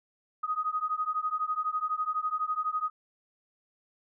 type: beating tone pair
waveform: sine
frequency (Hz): 1244.5 / 1256.5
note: D#6 / D#6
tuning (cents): 0 / +17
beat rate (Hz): 12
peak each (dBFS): -31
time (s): 0.43-2.9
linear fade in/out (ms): 10
effects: none